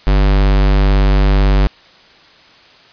square tone, 49 Hz, G1, in tune, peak -9 dBFS, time 0.07-1.67 s, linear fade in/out 0 ms, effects white hiss -44 dBFS RMS until 2.92 s + resampled to 11025 Hz

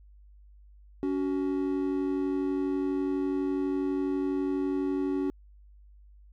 triangle tone pair together, 281.7 / 373.8 Hz, C#4 / F#4, +28 / +18 cents, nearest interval perfect fourth, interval 490 cents, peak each -26 / -29 dBFS, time 1.03-5.3 s, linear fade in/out 0 ms, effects added 50 Hz sine -51 dBFS peak until 6.32 s

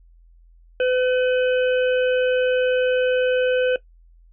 harmonic tone with a mistuned harmonic, 506 Hz, B4, 42 cents sharp, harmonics 1 / 3 / 5 / 6, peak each -17 / -27 / -31 / -33 dBFS, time 0.8-3.76 s, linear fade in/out 2 ms, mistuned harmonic 6, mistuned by -15 cents, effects noise-tail reverb RT60 0.1 s tail -17 dB re dry + added 42 Hz sine -48 dBFS peak until 4.32 s

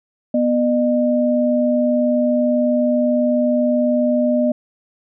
sine tone pair together, 245.4 / 607 Hz, B3 / D#5, -11 / -43 cents, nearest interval octave + major third, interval 1568 cents, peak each -16 / -17 dBFS, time 0.34-4.52 s, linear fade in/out 5 ms, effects none

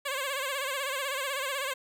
10% pulse tone with vibrato, 545 Hz, C#5, 29 cents flat, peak -22 dBFS, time 0.05-1.74 s, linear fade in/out 10 ms, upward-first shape sine, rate 16 Hz, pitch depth 93 cents each way, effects none

